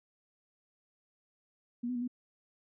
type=tone with pitch steps; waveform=sine; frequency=239.8 / 250.2 / 240.4 / 248 Hz; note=A#3 / B3 / B3 / B3; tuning=+49 / +23 / -46 / +7 cents; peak=-32 dBFS; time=1.83-2.078 s; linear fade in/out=10 ms; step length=62 ms; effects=none